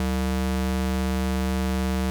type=ring-modulated tone; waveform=square; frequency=130.81 Hz; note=C3; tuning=in tune; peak=-20 dBFS; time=0-2.1 s; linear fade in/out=0 ms; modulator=59.5 Hz; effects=none